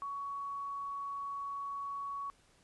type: tone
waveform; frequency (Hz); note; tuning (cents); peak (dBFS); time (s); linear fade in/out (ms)
sine; 1120; C#6; +18; -37; 0.02-2.3; 0
effects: pink hiss -67 dBFS RMS until 2.63 s + resampled to 24000 Hz